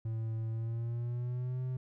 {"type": "tone with pitch glide", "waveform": "triangle", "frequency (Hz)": [112.1, 128.03], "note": ["A2", "C3"], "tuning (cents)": [33, -37], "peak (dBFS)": -31, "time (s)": [0.05, 1.77], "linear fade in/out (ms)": 5, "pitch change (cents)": 230, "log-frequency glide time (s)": [0.52, 1.62], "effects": []}